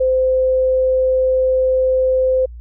sine tone, 517 Hz, C5, 21 cents flat, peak -12 dBFS, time 0-2.46 s, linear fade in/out 10 ms, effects added 59 Hz sine -31 dBFS peak until 2.6 s

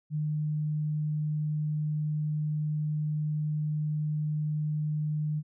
sine tone, 151.8 Hz, D#3, 42 cents flat, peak -27 dBFS, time 0.1-5.43 s, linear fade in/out 50 ms, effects none

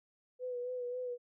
sine tone with vibrato, 495.6 Hz, B4, 6 cents sharp, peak -36 dBFS, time 0.39-1.18 s, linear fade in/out 50 ms, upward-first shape sine, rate 3.7 Hz, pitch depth 33 cents each way, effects none

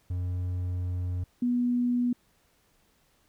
triangle / sine tone pair in turn, 89.9 / 244.1 Hz, F#2 / B3, -49 / -20 cents, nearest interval octave + perfect fourth, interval 1729 cents, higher second, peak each -26 / -23 dBFS, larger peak second, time 0.1-1.24 / 1.42-2.13 s, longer first, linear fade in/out 5 ms, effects pink hiss -67 dBFS RMS until 3.28 s

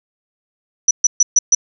sine tone bursts, 5920 Hz, F#8, in tune, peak -7 dBFS, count 5, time 0.88-1.55 s, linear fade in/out 5 ms, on 30 ms, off 130 ms, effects none

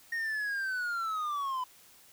triangle linear sweep, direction down, 1864.7 to 997 Hz, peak -29 dBFS, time 0.12-1.64 s, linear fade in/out 5 ms, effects white hiss -58 dBFS RMS until 2.12 s

